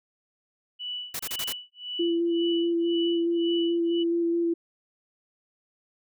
sine tone with tremolo, 2960 Hz, F#7, in tune, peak -30 dBFS, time 0.79-4.04 s, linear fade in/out 20 ms, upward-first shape sine, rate 1.9 Hz, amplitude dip 100%
white noise bursts, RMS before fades -32 dBFS, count 5, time 1.14-1.526 s, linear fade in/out 5 ms, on 54 ms, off 29 ms
sine tone with vibrato, 338.9 Hz, E4, 48 cents sharp, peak -22 dBFS, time 1.99-4.54 s, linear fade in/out 10 ms, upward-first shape square, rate 4.7 Hz, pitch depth 10 cents each way
effects none

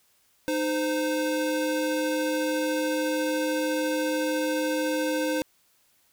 square tone pair together, 307.3 / 516.8 Hz, D#4 / C5, -21 / -21 cents, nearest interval major sixth, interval 900 cents, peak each -28 dBFS, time 0.48-5.42 s, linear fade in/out 0 ms, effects white hiss -65 dBFS RMS until 6.12 s

